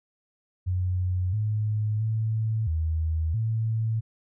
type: tone with pitch steps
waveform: sine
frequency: 91.3 / 106.9 / 110.4 / 80 / 111.7 Hz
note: F#2 / A2 / A2 / D#2 / A2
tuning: -23 / -49 / +6 / +49 / +27 cents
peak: -23 dBFS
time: 0.66-4.01 s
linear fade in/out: 20 ms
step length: 670 ms
effects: none